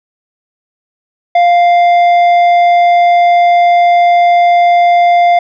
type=tone with tanh clipping; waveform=sine; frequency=698.5 Hz; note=F5; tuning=in tune; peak=-6 dBFS; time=1.35-5.39 s; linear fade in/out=5 ms; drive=8 dB; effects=none